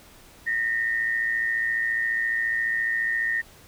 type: tone pair together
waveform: sine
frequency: 1835.5 / 1950 Hz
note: A#6 / B6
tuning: -27 / -23 cents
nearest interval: minor second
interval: 104 cents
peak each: -23 / -30 dBFS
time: 0.46-3.42 s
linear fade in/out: 20 ms
effects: pink hiss -51 dBFS RMS until 3.67 s